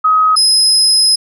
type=tone pair in turn; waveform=sine / 35% pulse; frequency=1265 / 5089 Hz; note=D#6 / D#8; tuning=+28 / +38 cents; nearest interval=2 octaves; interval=2410 cents; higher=second; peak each=-7 / -5 dBFS; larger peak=second; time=0.04-0.36 / 0.36-1.16 s; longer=second; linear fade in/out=10 ms; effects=none